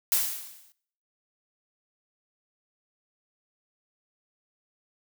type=noise with exponential decay; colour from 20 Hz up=blue; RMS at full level=-21 dBFS; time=0.12-0.72 s; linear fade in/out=0 ms; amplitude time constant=130 ms; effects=noise-tail reverb RT60 0.6 s tail -20 dB re dry

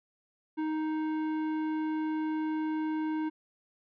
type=tone with tanh clipping; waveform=sine; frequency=311.9 Hz; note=D#4; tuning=4 cents sharp; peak=-31 dBFS; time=0.57-3.3 s; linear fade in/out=20 ms; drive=13 dB; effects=none

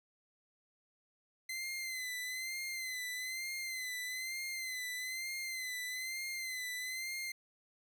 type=tone with vibrato; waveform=sawtooth; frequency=2053 Hz; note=C7; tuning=33 cents flat; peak=-35 dBFS; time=1.49-7.32 s; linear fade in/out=5 ms; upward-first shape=sine; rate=1.1 Hz; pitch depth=55 cents each way; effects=none

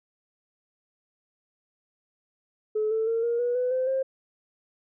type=tone with pitch steps; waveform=sine; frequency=429.9 / 443 / 456.5 / 470.4 / 484.8 / 499.6 / 514.8 / 530.5 Hz; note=A4 / A4 / A#4 / A#4 / B4 / B4 / C5 / C5; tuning=-40 / +12 / -36 / +16 / -32 / +20 / -28 / +24 cents; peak=-22 dBFS; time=2.75-4.03 s; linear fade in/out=10 ms; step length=160 ms; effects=tanh soft clip ceiling -18 dBFS

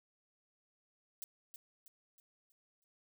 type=noise with echo; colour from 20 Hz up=violet; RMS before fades=-44 dBFS; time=1.22-1.24 s; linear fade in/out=0 ms; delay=320 ms; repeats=5; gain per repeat=-7 dB; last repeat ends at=2.84 s; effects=none

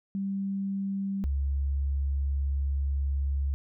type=tone pair in turn; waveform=sine; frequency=196 / 69.3 Hz; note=G3 / C#2; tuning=0 / 0 cents; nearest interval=octave + tritone; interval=1800 cents; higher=first; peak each=-28 / -25 dBFS; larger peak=second; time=0.15-1.24 / 1.24-3.54 s; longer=second; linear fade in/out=0 ms; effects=none

